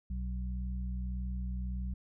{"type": "harmonic tone", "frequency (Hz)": 61.74, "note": "B1", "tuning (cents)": 0, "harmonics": [1, 2, 3], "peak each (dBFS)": [-34, -48, -42], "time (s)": [0.1, 1.94], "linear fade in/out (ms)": 5, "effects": []}